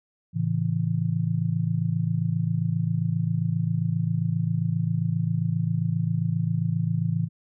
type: chord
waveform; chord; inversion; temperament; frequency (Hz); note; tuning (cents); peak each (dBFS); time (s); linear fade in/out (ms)
sine; A major; none; just; 110 / 137.5 / 165; A2 / C#3 / E3; 0 / -14 / +2; -27 / -28 / -25; 0.33-7.29; 50
effects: none